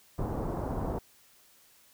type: low-pass noise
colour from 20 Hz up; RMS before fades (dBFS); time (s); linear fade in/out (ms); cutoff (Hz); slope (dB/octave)
pink; -33; 0.18-0.99; 10; 980; 24
effects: white hiss -61 dBFS RMS until 1.93 s